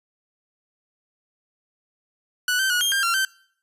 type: tone with pitch steps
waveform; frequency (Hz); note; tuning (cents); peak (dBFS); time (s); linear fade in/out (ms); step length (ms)
sawtooth; 1479 / 1550 / 1456 / 3211 / 1596 / 1372 / 1551; F#6 / G6 / F#6 / G7 / G6 / F6 / G6; -1 / -20 / -28 / +41 / +31 / -31 / -19; -16; 2.48-3.25; 2; 110
effects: noise-tail reverb RT60 0.6 s tail -23 dB re dry + resampled to 32000 Hz